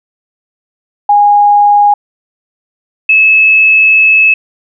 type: tone pair in turn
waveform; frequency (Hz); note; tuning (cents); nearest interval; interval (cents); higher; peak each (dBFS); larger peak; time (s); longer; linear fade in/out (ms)
sine; 822 / 2597; G#5 / E7; -18 / -26; octave + minor sixth; 1992; second; -3; neither; 1.09-1.94 / 3.09-4.34; second; 5
effects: none